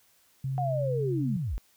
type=tone with pitch glide; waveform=sine; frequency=133.7 to 134.79 Hz; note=C3 to C#3; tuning=+38 to -48 cents; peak=-28 dBFS; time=0.44-1.37 s; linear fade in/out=5 ms; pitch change=+14 cents; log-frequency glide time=0.93-0.99 s
type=linear sweep; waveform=sine; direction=down; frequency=740 to 31.3 Hz; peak=-28 dBFS; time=0.58-1.58 s; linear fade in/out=0 ms
effects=white hiss -64 dBFS RMS until 1.76 s